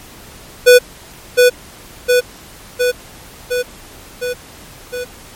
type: tone with echo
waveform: square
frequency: 493.9 Hz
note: B4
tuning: in tune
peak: -3 dBFS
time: 0.66-0.79 s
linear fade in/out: 20 ms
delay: 710 ms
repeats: 6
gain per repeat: -3 dB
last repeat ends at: 5.05 s
effects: pink hiss -38 dBFS RMS until 5.35 s + MP3 64 kbps